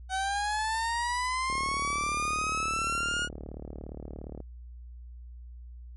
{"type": "linear sweep", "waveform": "30% pulse", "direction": "up", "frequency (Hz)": [750, 1445], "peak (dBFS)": -25, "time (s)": [0.09, 3.29], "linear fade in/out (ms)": 50}
{"type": "click train", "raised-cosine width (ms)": 2, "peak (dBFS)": -27, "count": 109, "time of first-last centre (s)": [1.5, 4.403], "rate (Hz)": 37.2}
{"effects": ["added 60 Hz sine -42 dBFS peak until 5.96 s", "MP3 48 kbps"]}